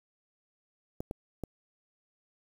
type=clicks; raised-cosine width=2 ms; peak=-22 dBFS; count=3; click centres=1.005 / 1.111 / 1.437 s; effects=8-bit